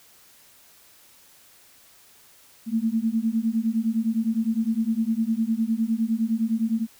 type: beating tone pair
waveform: sine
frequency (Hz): 220 / 229.8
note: A3 / A#3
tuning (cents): 0 / -25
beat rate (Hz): 9.8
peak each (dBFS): -24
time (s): 2.66-6.87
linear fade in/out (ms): 50
effects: white hiss -54 dBFS RMS until 6.99 s